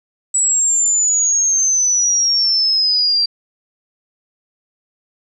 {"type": "exponential sweep", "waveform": "sine", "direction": "down", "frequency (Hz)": [7870, 4700], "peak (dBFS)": -12, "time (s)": [0.34, 3.26], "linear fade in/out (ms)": 10, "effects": []}